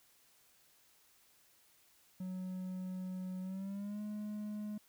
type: tone with pitch glide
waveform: triangle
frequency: 185 to 210.1 Hz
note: F#3 to G#3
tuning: 0 to +20 cents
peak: -37 dBFS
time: 2.2-4.78 s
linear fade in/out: 5 ms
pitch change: +220 cents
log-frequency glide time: 3.41-4.01 s
effects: white hiss -68 dBFS RMS until 4.88 s